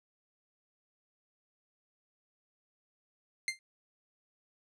sawtooth tone with exponential decay, 2097 Hz, C7, 3 cents sharp, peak -24 dBFS, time 3.48-3.59 s, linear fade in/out 1 ms, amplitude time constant 23 ms, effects resampled to 24000 Hz

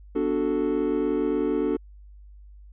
triangle chord, B minor seventh, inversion none, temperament equal, 246.9 / 293.7 / 370 / 440 Hz, B3 / D4 / F#4 / A4, 0 / 0 / 0 / 0 cents, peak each -29 / -24 / -26 / -25 dBFS, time 0.15-1.77 s, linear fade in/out 10 ms, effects added 50 Hz sine -44 dBFS peak until 2.72 s + resampled to 8000 Hz

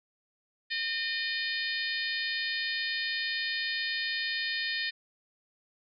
harmonic tone, 609 Hz, D#5, 37 cents flat, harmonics 3 / 4 / 5 / 6 / 7 / 8, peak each -33 / -38 / -40 / -37 / -38 / -40 dBFS, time 0.7-4.91 s, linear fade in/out 20 ms, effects none

